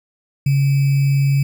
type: tone with sample-and-hold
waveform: sine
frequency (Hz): 138.59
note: C#3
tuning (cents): 0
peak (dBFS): -12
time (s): 0.46-1.43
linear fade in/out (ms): 5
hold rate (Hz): 2450
effects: none